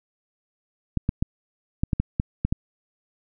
clicks, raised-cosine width 5 ms, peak -9 dBFS, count 9, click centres 0.973 / 1.091 / 1.225 / 1.835 / 1.932 / 2 / 2.199 / 2.45 / 2.525 s, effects none

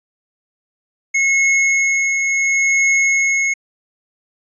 square tone with tremolo, 2176 Hz, C#7, 33 cents flat, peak -12 dBFS, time 1.14-3.54 s, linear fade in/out 10 ms, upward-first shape triangle, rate 0.71 Hz, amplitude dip 40%, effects resampled to 22050 Hz

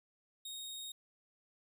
sawtooth tone, 3732 Hz, A#7, 1 cent sharp, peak -40 dBFS, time 0.45-0.92 s, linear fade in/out 5 ms, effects none

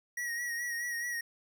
square tone with vibrato, 1900 Hz, A#6, 33 cents sharp, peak -34 dBFS, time 0.17-1.21 s, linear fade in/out 5 ms, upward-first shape sine, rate 4.7 Hz, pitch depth 39 cents each way, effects none

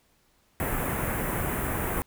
pink band-stop noise, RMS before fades -29 dBFS, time 0.6-2.02 s, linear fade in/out 0 ms, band 2200 to 10000 Hz, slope 24 dB/octave, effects pink hiss -66 dBFS RMS until 2.06 s

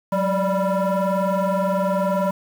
sine tone with frequency modulation, 204.6 Hz, G#3, 26 cents flat, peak -16 dBFS, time 0.12-2.31 s, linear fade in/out 5 ms, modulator 390 Hz, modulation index 2.2, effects tanh soft clip ceiling -16 dBFS + 7-bit

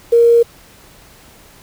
sine tone with quantisation, 468.6 Hz, A#4, 9 cents sharp, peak -6 dBFS, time 0.12-0.43 s, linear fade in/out 10 ms, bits 6, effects pink hiss -44 dBFS RMS until 1.62 s

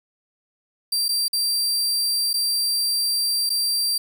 sawtooth tone with dropouts, 4708 Hz, D8, 3 cents sharp, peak -17 dBFS, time 0.92-3.98 s, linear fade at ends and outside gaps 5 ms, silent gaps 1.083-1.089 / 1.282-1.33 / 2.332-2.339 / 3.494-3.501 s, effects 8-bit

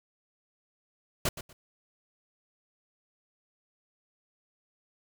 pink noise with echo, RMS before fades -27 dBFS, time 1.25-1.29 s, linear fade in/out 5 ms, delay 120 ms, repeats 2, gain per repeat -13 dB, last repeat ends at 1.53 s, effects none

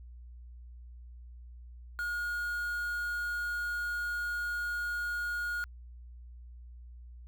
triangle tone with quantisation, 1435 Hz, F6, 47 cents sharp, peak -30 dBFS, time 1.99-5.64 s, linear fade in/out 0 ms, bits 8, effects added 60 Hz sine -46 dBFS peak until 7.27 s

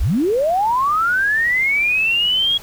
sine linear sweep, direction up, 30.6 to 3322 Hz, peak -14 dBFS, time 0-2.58 s, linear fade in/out 10 ms, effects pink hiss -39 dBFS RMS until 2.62 s

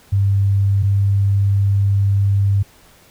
sine tone pair in turn, 99 / 99.39 Hz, G2 / G2, +18 / +24 cents, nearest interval unison, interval 6 cents, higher second, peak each -12 dBFS, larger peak neither, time 0.12-0.83 / 0.83-2.63 s, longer second, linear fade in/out 10 ms, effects pink hiss -49 dBFS RMS until 3.1 s

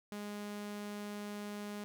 sawtooth tone, 206.6 Hz, G#3, 9 cents flat, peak -37 dBFS, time 0.12-1.84 s, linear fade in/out 0 ms, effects none

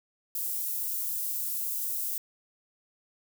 white high-pass noise, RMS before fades -32 dBFS, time 0.35-2.18 s, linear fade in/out 2 ms, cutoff 12000 Hz, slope 12 dB/octave, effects none

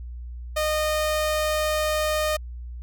sawtooth tone, 614 Hz, D#5, 23 cents flat, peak -18 dBFS, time 0.56-2.37 s, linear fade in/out 10 ms, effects added 60 Hz sine -33 dBFS peak until 2.82 s

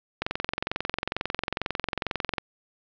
click train, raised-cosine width 0.3 ms, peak -10 dBFS, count 49, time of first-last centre 0.22-2.382 s, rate 22.2 Hz, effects low-pass 5000 Hz 12 dB/octave

